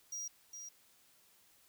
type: tone with echo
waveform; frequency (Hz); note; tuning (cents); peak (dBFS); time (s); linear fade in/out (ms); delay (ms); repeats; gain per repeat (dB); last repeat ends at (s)
square; 5730; F8; +44; -40; 0.12-0.28; 5; 410; 1; -6; 0.69
effects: white hiss -67 dBFS RMS until 1.68 s